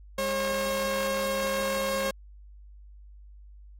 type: tone pair together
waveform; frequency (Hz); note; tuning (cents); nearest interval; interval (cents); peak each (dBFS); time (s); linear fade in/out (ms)
sawtooth; 202.5 / 540.6; G#3 / C#5; -43 / -44; octave + perfect fourth; 1699; -31 / -23; 0.18-2.11; 5
effects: added 50 Hz sine -46 dBFS peak until 3.79 s + AAC 48 kbps